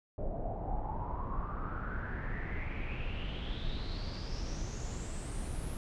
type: noise with low-pass filter sweep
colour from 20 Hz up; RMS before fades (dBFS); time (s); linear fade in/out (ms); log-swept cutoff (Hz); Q
brown; -37; 0.18-5.77; 0; 600 to 11000; 7.5
effects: none